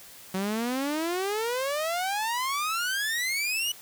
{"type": "exponential sweep", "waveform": "sawtooth", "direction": "up", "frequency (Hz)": [185, 2972], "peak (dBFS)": -23, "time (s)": [0.34, 3.72], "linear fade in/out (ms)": 5, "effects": ["white hiss -48 dBFS RMS until 3.81 s"]}